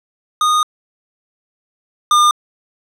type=tone pair in turn; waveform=square; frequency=1232 / 1208 Hz; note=D#6 / D6; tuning=-17 / +48 cents; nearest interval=unison; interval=35 cents; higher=first; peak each=-12 / -9 dBFS; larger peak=second; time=0.41-0.63 / 2.11-2.31 s; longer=first; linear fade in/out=2 ms; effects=low-pass 9000 Hz 12 dB/octave